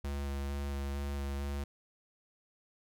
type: tone with vibrato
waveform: square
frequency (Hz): 70.1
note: C#2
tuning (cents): +20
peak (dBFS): -35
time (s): 0.04-1.64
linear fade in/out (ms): 5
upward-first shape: square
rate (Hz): 2.2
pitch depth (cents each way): 12
effects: none